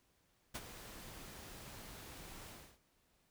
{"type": "noise with ADSR envelope", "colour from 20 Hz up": "pink", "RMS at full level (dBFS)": -41, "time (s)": [0.54, 2.79], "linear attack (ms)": 16, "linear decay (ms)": 39, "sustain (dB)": -11, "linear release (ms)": 300, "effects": ["pink hiss -75 dBFS RMS until 3.3 s"]}